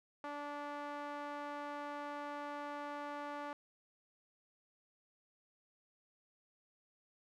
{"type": "tone with band-pass filter", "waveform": "sawtooth", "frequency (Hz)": 290.6, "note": "D4", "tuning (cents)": -18, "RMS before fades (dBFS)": -44, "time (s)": [0.24, 3.53], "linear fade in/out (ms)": 2, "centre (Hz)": 1000, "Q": 1.4, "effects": []}